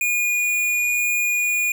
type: tone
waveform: square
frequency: 2443 Hz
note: D#7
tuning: 32 cents flat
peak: -19 dBFS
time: 0.01-1.72 s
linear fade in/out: 2 ms
effects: none